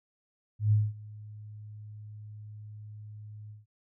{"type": "tone with ADSR envelope", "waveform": "sine", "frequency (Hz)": 105.9, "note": "G#2", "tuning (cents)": 34, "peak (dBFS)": -19, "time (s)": [0.59, 3.66], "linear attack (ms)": 130, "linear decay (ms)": 210, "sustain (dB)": -23, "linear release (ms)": 160, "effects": []}